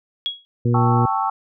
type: tone with exponential decay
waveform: sine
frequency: 3322 Hz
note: G#7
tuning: in tune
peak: -17 dBFS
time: 0.26-0.45 s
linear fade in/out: 0 ms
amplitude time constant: 40 ms
type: harmonic tone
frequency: 119.6 Hz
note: A#2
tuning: 45 cents sharp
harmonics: 1 / 2 / 3 / 4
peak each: -16 / -22 / -26 / -28 dBFS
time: 0.65-1.06 s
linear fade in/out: 5 ms
type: chord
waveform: sine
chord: A dominant seventh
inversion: third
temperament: equal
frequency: 784 / 880 / 1108.7 / 1318.5 Hz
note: G5 / A5 / C#6 / E6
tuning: 0 / 0 / 0 / 0 cents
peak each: -23 / -23 / -24 / -26 dBFS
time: 0.74-1.3 s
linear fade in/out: 5 ms
effects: none